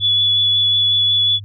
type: tone with vibrato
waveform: sine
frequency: 3421 Hz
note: A7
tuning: 49 cents flat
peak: -12 dBFS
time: 0-1.4 s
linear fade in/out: 50 ms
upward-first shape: sine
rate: 5.5 Hz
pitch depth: 9 cents each way
effects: added 101 Hz sine -30 dBFS peak until 1.44 s